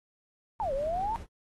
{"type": "noise with tremolo", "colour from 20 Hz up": "brown", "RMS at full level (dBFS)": -40, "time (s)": [0.59, 1.27], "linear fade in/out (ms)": 50, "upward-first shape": "triangle", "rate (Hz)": 5.4, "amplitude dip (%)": 25}
{"type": "exponential two-way sweep", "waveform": "sine", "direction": "down then up", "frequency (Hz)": [932.3, 525, 932.3], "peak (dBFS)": -28, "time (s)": [0.6, 1.16], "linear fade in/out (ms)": 0, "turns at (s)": 0.73}
{"effects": ["AAC 32 kbps"]}